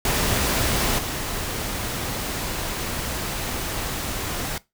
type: noise with level steps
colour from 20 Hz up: pink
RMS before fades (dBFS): -22 / -28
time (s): 0.05-4.58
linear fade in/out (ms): 2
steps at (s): 0.98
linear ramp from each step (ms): 10
effects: noise-tail reverb RT60 0.2 s tail -19 dB re dry